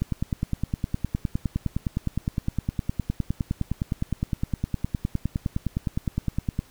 click train, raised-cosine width 5 ms, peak -12 dBFS, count 65, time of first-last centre 0.02-6.591 s, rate 9.74 Hz, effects pink hiss -54 dBFS RMS until 6.7 s

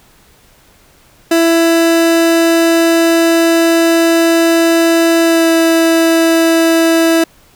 30% pulse tone with pitch glide, 332.1 to 329 Hz, E4 to E4, +13 to -3 cents, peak -5 dBFS, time 1.31-7.24 s, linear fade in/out 5 ms, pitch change -16 cents, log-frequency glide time 5.23-5.49 s, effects pink hiss -47 dBFS RMS until 7.55 s

